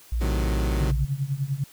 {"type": "tone", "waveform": "sine", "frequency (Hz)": 58.27, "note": "A#1", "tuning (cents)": 0, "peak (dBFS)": -22, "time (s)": [0.12, 1.05], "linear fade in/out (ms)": 5}
{"type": "chord", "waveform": "20% pulse", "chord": "A diminished seventh", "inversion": "none", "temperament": "equal", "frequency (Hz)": [110, 130.81, 155.56, 185], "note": ["A2", "C3", "Eb3", "Gb3"], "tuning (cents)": [0, 0, 0, 0], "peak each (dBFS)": -28, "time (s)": [0.2, 0.92], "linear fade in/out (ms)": 20}
{"type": "tone with tremolo", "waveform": "sine", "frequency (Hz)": 137.9, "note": "C#3", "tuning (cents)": -9, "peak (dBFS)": -20, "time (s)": [0.8, 1.64], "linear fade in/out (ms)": 5, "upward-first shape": "triangle", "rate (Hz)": 10, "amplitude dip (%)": 95}
{"effects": ["white hiss -51 dBFS RMS until 1.72 s"]}